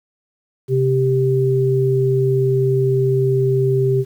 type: tone pair together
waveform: sine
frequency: 131.38 / 392 Hz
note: C3 / G4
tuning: +7 / 0 cents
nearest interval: octave + perfect fifth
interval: 1893 cents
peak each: -16 dBFS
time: 0.68-4.05 s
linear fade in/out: 50 ms
effects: 8-bit